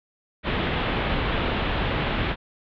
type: low-pass noise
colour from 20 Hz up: pink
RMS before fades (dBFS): -25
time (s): 0.43-2.36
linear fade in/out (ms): 50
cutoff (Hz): 3600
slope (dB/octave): 48
effects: none